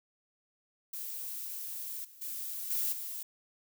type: noise with level steps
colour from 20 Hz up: violet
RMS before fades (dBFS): -40 / -55 / -39 / -32 / -40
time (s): 0.93-3.23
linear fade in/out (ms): 5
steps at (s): 2.04 / 2.21 / 2.7 / 2.92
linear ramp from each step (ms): 10
effects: none